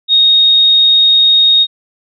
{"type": "tone", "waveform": "sine", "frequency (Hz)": 3729, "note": "A#7", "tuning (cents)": 0, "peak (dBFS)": -5, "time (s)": [0.08, 1.67], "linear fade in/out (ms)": 50, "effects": []}